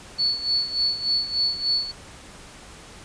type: tone with tremolo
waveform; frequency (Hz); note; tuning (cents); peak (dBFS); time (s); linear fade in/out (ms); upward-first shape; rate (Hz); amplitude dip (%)
sine; 4435; C#8; 0; -18; 0.18-1.92; 20; sine; 3.4; 75
effects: pink hiss -44 dBFS RMS until 3.04 s + resampled to 22050 Hz